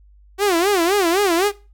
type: tone with vibrato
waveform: sawtooth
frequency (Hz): 370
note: F#4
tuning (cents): 0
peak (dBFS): -11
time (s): 0.38-1.52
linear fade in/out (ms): 50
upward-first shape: sine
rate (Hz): 3.9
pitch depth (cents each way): 200
effects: noise-tail reverb RT60 0.3 s tail -19 dB re dry + added 50 Hz sine -46 dBFS peak until 1.73 s